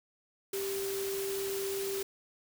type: tone in noise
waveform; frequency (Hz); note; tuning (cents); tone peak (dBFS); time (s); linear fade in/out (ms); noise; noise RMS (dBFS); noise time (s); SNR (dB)
sine; 392; G4; 0; -33; 0.53-2.03; 5; white; -40; 0.53-2.03; +4
effects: none